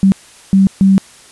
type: tone bursts at uneven times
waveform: sine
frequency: 193 Hz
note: G3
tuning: 27 cents flat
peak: -5 dBFS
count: 3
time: 0.03-0.12 / 0.53-0.67 / 0.81-0.98 s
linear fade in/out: 0 ms
effects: white hiss -41 dBFS RMS until 1.31 s + resampled to 24000 Hz